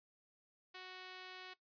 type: tone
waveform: 5% pulse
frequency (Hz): 370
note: F#4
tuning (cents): 0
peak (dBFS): -38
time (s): 0.74-1.54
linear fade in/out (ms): 10
effects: noise-tail reverb RT60 0.1 s tail -17 dB re dry + resampled to 11025 Hz